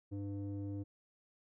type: tone with low-pass filter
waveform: square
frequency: 100.2 Hz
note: G2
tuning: 38 cents sharp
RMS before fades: -41 dBFS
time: 0.11-0.84 s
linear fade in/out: 20 ms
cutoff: 370 Hz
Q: 4.4
effects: none